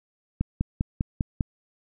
click train, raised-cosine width 5 ms, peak -11 dBFS, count 6, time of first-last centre 0.41-1.408 s, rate 5.01 Hz, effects none

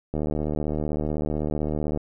click train, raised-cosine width 2 ms, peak -14 dBFS, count 140, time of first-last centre 0.14-1.974 s, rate 75.8 Hz, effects none

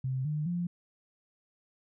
sine tone with pitch steps, 130.81 / 151.13 / 174.61 Hz, C3 / D3 / F3, 0 / +50 / 0 cents, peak -29 dBFS, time 0.04-0.67 s, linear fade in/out 5 ms, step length 210 ms, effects none

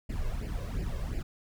brown noise with flanger, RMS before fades -33 dBFS, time 0.09-1.23 s, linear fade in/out 10 ms, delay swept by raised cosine 0.4 to 1.9 ms, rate 2.8 Hz, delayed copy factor +0.75, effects none

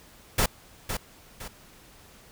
pink noise with echo, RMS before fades -22 dBFS, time 0.38-0.46 s, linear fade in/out 5 ms, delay 510 ms, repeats 2, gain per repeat -8 dB, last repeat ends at 1.48 s, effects pink hiss -53 dBFS RMS until 2.31 s

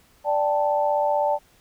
sine chord, D suspended fourth, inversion none, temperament equal, 587.3 / 784 / 880 Hz, D5 / G5 / A5, 0 / 0 / 0 cents, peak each -22 / -26 / -23 dBFS, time 0.24-1.39 s, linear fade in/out 50 ms, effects pink hiss -58 dBFS RMS until 1.6 s

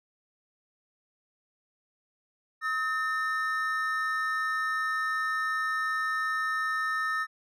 triangle tone pair together, 1277.3 / 1800 Hz, D#6 / A6, +45 / +39 cents, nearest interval tritone, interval 594 cents, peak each -28 dBFS, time 2.61-7.27 s, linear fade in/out 50 ms, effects none

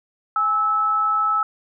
sine tone pair together, 830.6 / 1304.1 Hz, G#5 / E6, 0 / -19 cents, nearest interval minor sixth, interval 781 cents, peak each -28 / -17 dBFS, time 0.36-1.43 s, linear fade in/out 2 ms, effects none

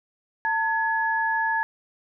sine tone pair together, 897 / 1693.3 Hz, A5 / G#6, +33 / +33 cents, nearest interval major seventh, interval 1100 cents, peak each -24 dBFS, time 0.45-1.63 s, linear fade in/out 0 ms, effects none

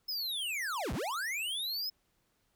square linear two-way sweep, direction down then up, 5220 to 36.14 to 5220 Hz, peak -34 dBFS, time 0.08-1.9 s, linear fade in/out 10 ms, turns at 0.93 s, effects pink hiss -75 dBFS RMS until 2.55 s

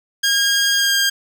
15% pulse tone with pitch glide, 1622 to 1607.1 Hz, G#6 to G6, -41 to +43 cents, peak -8 dBFS, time 0.23-1.1 s, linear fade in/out 10 ms, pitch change -16 cents, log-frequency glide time 0.73-0.95 s, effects none

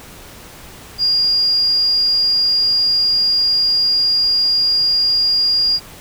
sine tone, 4829 Hz, D8, 47 cents sharp, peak -12 dBFS, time 0.98-5.8 s, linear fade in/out 50 ms, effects pink hiss -38 dBFS RMS until 6 s

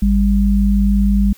sine tone pair together, 52.89 / 199.7 Hz, G#1 / G3, +32 / +32 cents, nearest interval octave + major seventh, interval 2300 cents, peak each -13 dBFS, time 0.02-1.33 s, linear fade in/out 5 ms, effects white hiss -47 dBFS RMS until 1.37 s

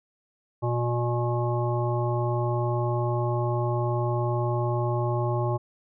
harmonic tone, 120.3 Hz, B2, 45 cents flat, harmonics 1 / 3 / 5 / 7 / 9, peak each -25 / -30 / -32 / -33 / -35 dBFS, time 0.62-5.58 s, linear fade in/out 20 ms, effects none

